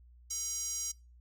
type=tone with high-pass filter; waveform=square; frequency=440 Hz; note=A4; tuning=in tune; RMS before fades=-37 dBFS; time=0.3-0.92 s; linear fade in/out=10 ms; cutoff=6200 Hz; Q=6.9; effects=noise-tail reverb RT60 0.3 s tail -24 dB re dry + added 60 Hz sine -55 dBFS peak until 1.2 s

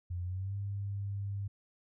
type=tone with pitch glide; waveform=sine; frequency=88.6 to 100.03 Hz; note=F2 to G2; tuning=+25 to +36 cents; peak=-34 dBFS; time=0.1-1.48 s; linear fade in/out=10 ms; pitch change=+211 cents; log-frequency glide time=0.22-0.55 s; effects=none

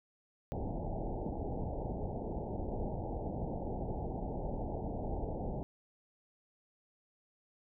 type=low-pass noise; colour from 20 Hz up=pink; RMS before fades=-38 dBFS; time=0.52-5.63 s; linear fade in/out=0 ms; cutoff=870 Hz; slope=96 dB/octave; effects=none

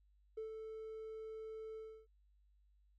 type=tone with ADSR envelope; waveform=triangle; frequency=440 Hz; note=A4; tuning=in tune; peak=-37 dBFS; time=0.37-2.07 s; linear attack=10 ms; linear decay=110 ms; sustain=-6 dB; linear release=310 ms; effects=tanh soft clip ceiling -38 dBFS + added 50 Hz sine -68 dBFS peak until 2.98 s

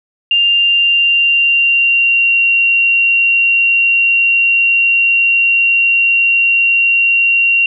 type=tone with pitch glide; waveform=sine; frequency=2794 to 2754 Hz; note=F7 to F7; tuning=0 to -25 cents; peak=-8 dBFS; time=0.31-7.66 s; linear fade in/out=2 ms; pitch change=-25 cents; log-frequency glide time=0.47-2.4 s; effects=none

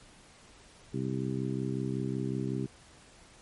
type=harmonic tone; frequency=65.41 Hz; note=C2; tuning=in tune; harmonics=2 / 3 / 4 / 5 / 6; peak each=-34 / -36 / -37 / -38 / -39 dBFS; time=0.93-2.67 s; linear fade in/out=20 ms; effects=pink hiss -56 dBFS RMS until 3.41 s + MP3 48 kbps

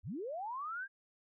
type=linear sweep; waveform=sine; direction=up; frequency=55.6 to 1632 Hz; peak=-38 dBFS; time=0.03-0.88 s; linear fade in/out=50 ms; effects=none

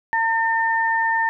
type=tone pair together; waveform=sine; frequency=907 / 1807.2 Hz; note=A#5 / A6; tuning=-48 / +46 cents; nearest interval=octave; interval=1194 cents; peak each=-20 dBFS; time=0.13-1.29 s; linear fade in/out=0 ms; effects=none

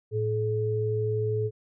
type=tone pair together; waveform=sine; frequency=110.9 / 428 Hz; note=A2 / A4; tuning=+14 / -48 cents; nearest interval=octave + major seventh; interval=2338 cents; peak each=-27 dBFS; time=0.11-1.51 s; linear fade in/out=50 ms; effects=none

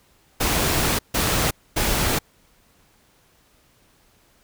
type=noise bursts at uneven times; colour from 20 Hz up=pink; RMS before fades=-21 dBFS; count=3; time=0.4-0.99 / 1.14-1.51 / 1.76-2.19 s; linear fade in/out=10 ms; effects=pink hiss -59 dBFS RMS until 4.43 s

